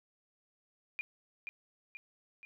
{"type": "tone with echo", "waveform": "sine", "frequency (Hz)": 2408, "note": "D7", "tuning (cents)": 43, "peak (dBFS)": -34, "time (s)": [0.99, 1.01], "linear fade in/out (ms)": 0, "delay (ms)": 480, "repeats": 3, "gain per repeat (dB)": -5, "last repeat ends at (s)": 2.45, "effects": []}